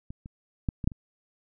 clicks, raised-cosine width 5 ms, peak -26 / -29 / -14 / -20 / -10 / -29 dBFS, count 6, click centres 0.105 / 0.259 / 0.688 / 0.842 / 0.875 / 0.918 s, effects none

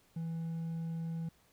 triangle tone with hard clipping, 164.81 Hz, E3, in tune, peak -36 dBFS, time 0.16-1.29 s, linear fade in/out 5 ms, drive 5 dB, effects pink hiss -68 dBFS RMS until 1.52 s

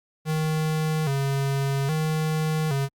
square tone with vibrato, 146.83 Hz, D3, in tune, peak -23 dBFS, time 0.25-2.89 s, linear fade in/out 50 ms, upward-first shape square, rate 0.61 Hz, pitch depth 110 cents each way, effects Opus 48 kbps

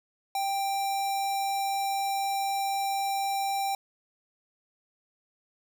square tone with notch filter, 787 Hz, G5, 7 cents sharp, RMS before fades -29 dBFS, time 0.35-3.75 s, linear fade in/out 2 ms, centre 1700 Hz, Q 1, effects none

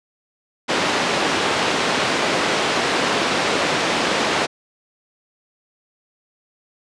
pink band-pass noise, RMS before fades -20 dBFS, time 0.68-4.47 s, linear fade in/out 20 ms, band 290 to 4300 Hz, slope 12 dB/octave, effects resampled to 22050 Hz

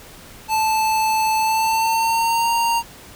square tone with pitch glide, 876 to 928.1 Hz, A5 to A#5, -8 to -8 cents, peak -17 dBFS, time 0.48-2.83 s, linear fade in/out 50 ms, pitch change +100 cents, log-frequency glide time 1.39-2.49 s, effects pink hiss -42 dBFS RMS until 3.15 s

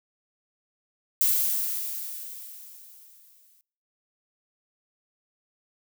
violet noise with exponential decay, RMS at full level -21 dBFS, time 1.21-3.61 s, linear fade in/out 0 ms, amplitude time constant 520 ms, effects noise-tail reverb RT60 0.6 s tail -25 dB re dry

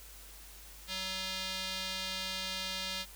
square tone with band-pass filter, 188.7 Hz, F#3, 34 cents sharp, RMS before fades -38 dBFS, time 0.87-3.06 s, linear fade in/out 50 ms, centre 3900 Hz, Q 1.9, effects added 50 Hz sine -53 dBFS peak until 3.15 s + white hiss -53 dBFS RMS until 3.15 s

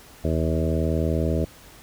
harmonic tone with a mistuned harmonic, 80 Hz, D#2, 49 cents sharp, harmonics 1 / 2 / 3 / 4 / 5 / 6 / 7 / 8, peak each -24 / -27 / -29 / -30 / -31 / -32 / -32 / -33 dBFS, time 0.24-1.45 s, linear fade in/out 5 ms, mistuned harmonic 1, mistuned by -26 cents, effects pink hiss -48 dBFS RMS until 1.82 s

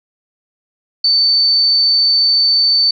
sine tone, 4537 Hz, C#8, 39 cents sharp, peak -9 dBFS, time 1.04-2.91 s, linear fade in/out 5 ms, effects none

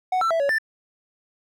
triangle tone with pitch steps, 741 / 1338 / 659 / 562 / 1774 Hz, F#5 / E6 / E5 / C#5 / A6, +2 / +25 / -1 / +24 / +14 cents, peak -17 dBFS, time 0.12-0.585 s, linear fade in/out 5 ms, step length 93 ms, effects none

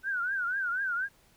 sine tone with vibrato, 1499 Hz, F#6, 22 cents sharp, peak -28 dBFS, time 0.03-1.09 s, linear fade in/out 50 ms, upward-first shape triangle, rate 4.1 Hz, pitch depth 160 cents each way, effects pink hiss -63 dBFS RMS until 1.36 s

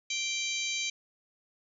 harmonic tone with a mistuned harmonic, 784 Hz, G5, in tune, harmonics 3 / 4 / 5 / 6 / 7 / 8 / 9, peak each -34 / -38 / -37 / -42 / -46 / -37 / -44 dBFS, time 0.1-0.9 s, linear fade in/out 5 ms, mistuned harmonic 7, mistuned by +25 cents, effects none

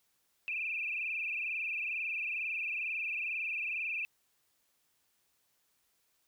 sine tone with frequency modulation, 2524 Hz, D#7, 24 cents sharp, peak -33 dBFS, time 0.48-4.05 s, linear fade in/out 0 ms, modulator 22.2 Hz, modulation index 7.1, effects white hiss -75 dBFS RMS until 6.27 s

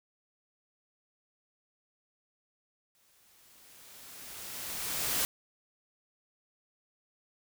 white noise with exponential growth, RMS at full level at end -29 dBFS, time 2.95-5.25 s, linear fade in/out 0 ms, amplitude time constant 500 ms, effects none

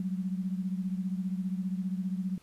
sine beating tone pair, 184 / 199 Hz, F#3 / G3, -9 / +26 cents, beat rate 15 Hz, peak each -31 / -36 dBFS, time 0-2.38 s, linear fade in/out 2 ms, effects pink hiss -62 dBFS RMS until 2.42 s + resampled to 32000 Hz

